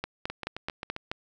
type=two click trains; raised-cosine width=0.3 ms; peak=-19 / -15 dBFS; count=6 / 6; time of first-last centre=0.3-0.964 / 0.04-1.115 s; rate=7.53 / 4.65 Hz; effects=none